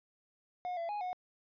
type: tone with pitch steps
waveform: triangle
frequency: 721 / 675 / 830 / 729 Hz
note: F#5 / E5 / G#5 / F#5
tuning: -45 / +41 / -1 / -26 cents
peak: -33 dBFS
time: 0.65-1.13 s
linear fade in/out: 0 ms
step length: 120 ms
effects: resampled to 11025 Hz